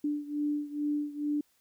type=beating tone pair; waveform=sine; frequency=293.7 / 296 Hz; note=D4 / D4; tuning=0 / +14 cents; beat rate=2.3 Hz; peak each=-31 / -34 dBFS; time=0.04-1.41 s; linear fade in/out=5 ms; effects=white hiss -70 dBFS RMS until 1.6 s